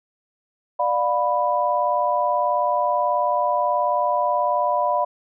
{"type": "chord", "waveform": "sine", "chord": "B diminished", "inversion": "first", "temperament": "just", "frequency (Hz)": [592.7, 711.2, 987.8], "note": ["D5", "F5", "B5"], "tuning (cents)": [16, 31, 0], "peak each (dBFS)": [-23, -23, -21], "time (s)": [0.79, 5.05], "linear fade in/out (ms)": 10, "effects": []}